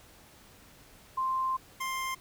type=tone pair in turn; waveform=sine / 25% pulse; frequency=1046.5 / 1051.7 Hz; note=C6 / C6; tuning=0 / +9 cents; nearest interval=unison; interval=9 cents; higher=second; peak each=-27 / -28 dBFS; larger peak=first; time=1.17-1.57 / 1.8-2.15 s; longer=first; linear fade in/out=10 ms; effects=pink hiss -56 dBFS RMS until 2.2 s